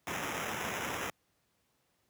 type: noise with sample-and-hold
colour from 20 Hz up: white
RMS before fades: -37 dBFS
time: 0.07-1.1 s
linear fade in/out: 2 ms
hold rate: 4410 Hz
effects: pink hiss -75 dBFS RMS until 2.09 s + high-pass 80 Hz 12 dB/octave